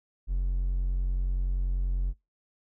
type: tone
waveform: triangle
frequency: 45.18 Hz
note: F#1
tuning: 40 cents flat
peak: -22 dBFS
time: 0.27-2.14 s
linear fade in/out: 50 ms
effects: noise-tail reverb RT60 0.2 s tail -24 dB re dry + tanh soft clip ceiling -18 dBFS